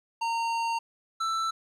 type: tone pair in turn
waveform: square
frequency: 920 / 1327.9 Hz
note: A#5 / E6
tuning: -23 / +12 cents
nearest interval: tritone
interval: 635 cents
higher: second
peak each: -27 dBFS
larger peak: neither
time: 0.21-0.79 / 1.2-1.51 s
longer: first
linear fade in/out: 10 ms
effects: low-pass 6000 Hz 12 dB/octave + 11-bit